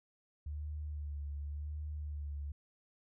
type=tone with vibrato; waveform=sine; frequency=73.7 Hz; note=D2; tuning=7 cents sharp; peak=-38 dBFS; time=0.46-2.52 s; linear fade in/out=5 ms; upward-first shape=sine; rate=0.89 Hz; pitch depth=40 cents each way; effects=none